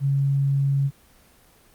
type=tone; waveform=sine; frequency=138.59 Hz; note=C#3; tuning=in tune; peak=-18 dBFS; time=0-0.91 s; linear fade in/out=50 ms; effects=pink hiss -55 dBFS RMS until 1.74 s + Opus 24 kbps